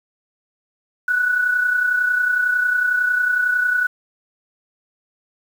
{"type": "tone pair together", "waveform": "sine", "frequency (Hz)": [1475, 1506], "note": ["F#6", "F#6"], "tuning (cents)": [-6, 30], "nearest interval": "unison", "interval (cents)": 36, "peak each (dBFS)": [-16, -25], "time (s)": [1.08, 3.87], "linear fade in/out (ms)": 5, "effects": ["7-bit"]}